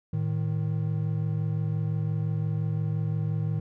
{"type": "tone pair together", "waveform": "triangle", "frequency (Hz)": [110, 155.78], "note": ["A2", "D#3"], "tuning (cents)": [0, 2], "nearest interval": "tritone", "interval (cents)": 602, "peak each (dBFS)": -26, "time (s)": [0.13, 3.6], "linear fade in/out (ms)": 5, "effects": []}